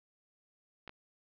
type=clicks; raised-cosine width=0.3 ms; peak=-30 dBFS; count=2; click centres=0.877 / 0.894 s; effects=low-pass 4000 Hz 12 dB/octave + 12-bit